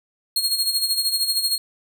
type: tone with tremolo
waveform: sawtooth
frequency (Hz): 4268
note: C8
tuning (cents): +34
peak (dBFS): -14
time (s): 0.36-1.58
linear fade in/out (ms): 2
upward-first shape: sine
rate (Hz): 13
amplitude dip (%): 65
effects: none